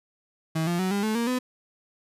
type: tone with pitch steps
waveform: 35% pulse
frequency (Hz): 160.7 / 173.23 / 186.74 / 201.3 / 217 / 233.9 / 252.2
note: E3 / F3 / F#3 / G3 / A3 / A#3 / B3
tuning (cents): -44 / -14 / +16 / +46 / -24 / +6 / +36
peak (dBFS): -22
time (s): 0.55-1.39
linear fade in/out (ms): 10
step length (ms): 120
effects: resampled to 32000 Hz